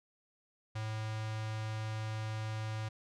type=tone with notch filter; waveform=square; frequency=109.2 Hz; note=A2; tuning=13 cents flat; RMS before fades=-38 dBFS; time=0.75-2.89 s; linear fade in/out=10 ms; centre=260 Hz; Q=0.53; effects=low-pass 6000 Hz 12 dB/octave